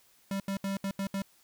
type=tone bursts at uneven times; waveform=square; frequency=196 Hz; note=G3; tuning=in tune; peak=-31 dBFS; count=6; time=0.31-0.4 / 0.48-0.57 / 0.64-0.77 / 0.84-0.91 / 0.99-1.07 / 1.14-1.22 s; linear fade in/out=2 ms; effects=white hiss -64 dBFS RMS until 1.43 s